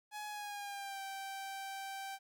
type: tone with pitch glide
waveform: sawtooth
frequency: 841 to 780.2 Hz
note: G#5 to G5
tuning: +22 to -8 cents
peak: -38 dBFS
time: 0.11-2.19 s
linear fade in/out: 50 ms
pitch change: -130 cents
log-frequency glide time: 0.28-1.01 s
effects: 13-bit